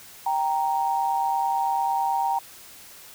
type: tone pair together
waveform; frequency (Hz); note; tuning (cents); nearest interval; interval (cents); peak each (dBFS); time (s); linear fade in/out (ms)
sine; 784 / 932.9; G5 / A#5; 0 / +1; minor third; 301; -24; 0.26-2.39; 5
effects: white hiss -46 dBFS RMS until 3.14 s